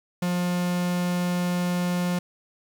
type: tone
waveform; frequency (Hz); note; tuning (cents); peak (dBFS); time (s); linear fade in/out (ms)
45% pulse; 177.4; F3; +27; -23; 0.22-2.19; 5
effects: 9-bit